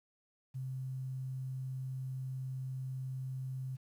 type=tone; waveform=sine; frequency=130.81 Hz; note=C3; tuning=in tune; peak=-37 dBFS; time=0.54-3.77 s; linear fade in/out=20 ms; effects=11-bit